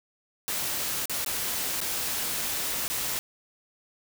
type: noise with dropouts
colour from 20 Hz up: white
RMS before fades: -30 dBFS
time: 0.48-3.19 s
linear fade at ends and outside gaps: 0 ms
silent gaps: 1.056-1.096 / 1.247-1.262 / 1.804-1.814 / 2.88-2.9 s
effects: none